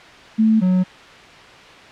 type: tone pair in turn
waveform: sine / triangle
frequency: 220 / 183.93 Hz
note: A3 / F#3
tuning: 0 / -10 cents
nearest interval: minor third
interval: 310 cents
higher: first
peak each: -11 dBFS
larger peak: neither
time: 0.38-0.61 / 0.61-0.84 s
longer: neither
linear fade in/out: 20 ms
effects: white hiss -41 dBFS RMS until 1.91 s + low-pass 3000 Hz 12 dB/octave